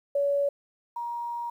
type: tone pair in turn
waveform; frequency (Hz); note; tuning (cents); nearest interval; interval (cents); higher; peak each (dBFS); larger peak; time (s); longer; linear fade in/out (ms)
sine; 566 / 946.4; C#5 / A#5; +36 / +26; major sixth; 890; second; -22 / -30; first; 0.15-0.49 / 0.96-1.5; second; 5
effects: 10-bit